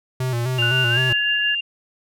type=tone with vibrato; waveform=square; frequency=123.47 Hz; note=B2; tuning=in tune; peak=-21 dBFS; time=0.2-1.13 s; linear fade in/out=5 ms; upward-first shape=square; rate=3.9 Hz; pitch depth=70 cents each way
type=tone with tremolo; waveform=sine; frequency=2794 Hz; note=F7; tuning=in tune; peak=-18 dBFS; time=0.58-1.61 s; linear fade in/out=10 ms; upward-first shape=sine; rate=5.8 Hz; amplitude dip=30%
type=tone with pitch glide; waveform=sine; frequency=1480 to 1690.3 Hz; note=F#6 to G#6; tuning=0 to +30 cents; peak=-21 dBFS; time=0.62-1.55 s; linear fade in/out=5 ms; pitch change=+230 cents; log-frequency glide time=0.89-1 s
effects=none